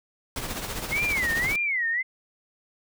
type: noise with tremolo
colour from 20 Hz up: pink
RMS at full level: -30 dBFS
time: 0.36-1.56 s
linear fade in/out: 2 ms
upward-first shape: triangle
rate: 15 Hz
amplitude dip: 60%
type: tone with vibrato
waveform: sine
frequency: 2093 Hz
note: C7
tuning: in tune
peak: -23 dBFS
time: 0.91-2.03 s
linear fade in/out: 20 ms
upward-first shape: sine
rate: 1.8 Hz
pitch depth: 240 cents each way
effects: none